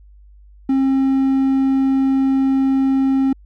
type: tone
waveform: triangle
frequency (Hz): 268.1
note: C4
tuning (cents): +42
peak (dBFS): -11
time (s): 0.69-3.33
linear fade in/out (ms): 5
effects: added 50 Hz sine -42 dBFS peak until 3.45 s